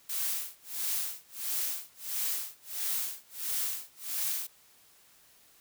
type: noise with tremolo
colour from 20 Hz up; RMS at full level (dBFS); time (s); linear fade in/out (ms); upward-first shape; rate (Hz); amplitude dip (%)
blue; -31; 0.09-4.47; 5; sine; 1.5; 100
effects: white hiss -61 dBFS RMS until 5.6 s